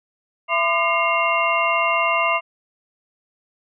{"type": "tone cluster", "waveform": "sine", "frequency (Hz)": [669, 1016, 1200, 2134, 2766], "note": ["E5", "B5", "D6", "C7", "F7"], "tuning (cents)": [25, 49, 37, 34, -17], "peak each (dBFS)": -23, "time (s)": [0.48, 2.41], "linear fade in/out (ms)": 50, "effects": []}